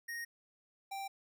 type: tone pair in turn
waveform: square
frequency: 1864.7 / 784 Hz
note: A#6 / G5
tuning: 0 / 0 cents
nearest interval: octave + minor third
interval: 1500 cents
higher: first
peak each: -40 / -40 dBFS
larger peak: neither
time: 0.08-0.25 / 0.91-1.08 s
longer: neither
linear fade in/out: 10 ms
effects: none